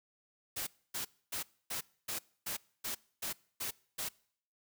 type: noise bursts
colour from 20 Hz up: white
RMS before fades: -38 dBFS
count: 10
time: 0.56-4.09 s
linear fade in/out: 10 ms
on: 110 ms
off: 270 ms
effects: noise-tail reverb RT60 0.6 s tail -24 dB re dry